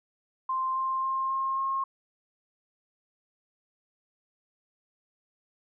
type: tone with pitch steps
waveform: sine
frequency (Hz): 1046.5 / 1053.8 / 1061.1 / 1068.5 / 1075.9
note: C6 / C6 / C6 / C6 / C6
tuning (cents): 0 / +12 / +24 / +36 / +48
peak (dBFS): -26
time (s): 0.49-1.84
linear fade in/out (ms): 5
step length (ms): 270
effects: none